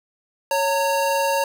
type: tone pair together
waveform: square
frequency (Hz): 554.2 / 916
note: C#5 / A#5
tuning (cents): -1 / -31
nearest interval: major sixth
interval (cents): 870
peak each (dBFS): -22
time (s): 0.51-1.44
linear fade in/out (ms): 2
effects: none